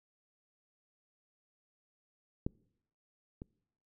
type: clicks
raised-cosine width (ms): 3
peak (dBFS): -20 / -30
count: 2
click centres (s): 2.465 / 3.419
effects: noise-tail reverb RT60 0.8 s tail -26 dB re dry